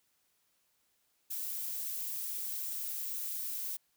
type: noise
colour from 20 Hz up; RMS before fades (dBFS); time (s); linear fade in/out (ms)
violet; -38; 1.3-3.77; 10
effects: white hiss -75 dBFS RMS until 3.96 s